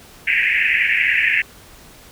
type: band-pass noise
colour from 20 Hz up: pink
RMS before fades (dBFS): -17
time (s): 0.27-1.42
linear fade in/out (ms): 5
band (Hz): 1700 to 2700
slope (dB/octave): 96
effects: pink hiss -44 dBFS RMS until 2.11 s